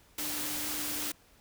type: tone in noise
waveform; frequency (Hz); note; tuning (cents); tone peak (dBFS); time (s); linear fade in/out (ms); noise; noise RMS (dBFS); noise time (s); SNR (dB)
sine; 298.9; D4; +31; -43; 0.18-1.12; 5; white; -35; 0.18-1.12; -11
effects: pink hiss -62 dBFS RMS until 1.4 s